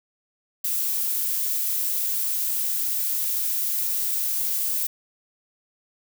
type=noise; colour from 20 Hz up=violet; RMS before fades=-25 dBFS; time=0.64-4.87 s; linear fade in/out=5 ms; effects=none